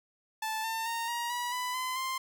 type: tone with pitch steps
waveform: sawtooth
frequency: 877 / 899.6 / 922.7 / 946.5 / 970.8 / 995.8 / 1021.5 / 1047.8 Hz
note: A5 / A5 / A#5 / A#5 / B5 / B5 / C6 / C6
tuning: -6 / +38 / -18 / +26 / -30 / +14 / -42 / +2 cents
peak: -28 dBFS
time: 0.42-2.18 s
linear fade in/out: 5 ms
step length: 220 ms
effects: none